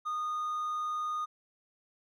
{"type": "tone with hard clipping", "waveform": "triangle", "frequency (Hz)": 1230, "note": "D#6", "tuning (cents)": -20, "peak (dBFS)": -32, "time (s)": [0.05, 1.26], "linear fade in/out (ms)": 20, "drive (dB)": 5, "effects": []}